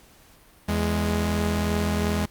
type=tone pair together; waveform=sawtooth; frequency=82.43 / 207.7 Hz; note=E2 / G#3; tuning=0 / 0 cents; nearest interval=octave + major third; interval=1600 cents; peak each=-21 / -21 dBFS; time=0.68-2.26 s; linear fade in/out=10 ms; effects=pink hiss -54 dBFS RMS until 2.3 s + Opus 48 kbps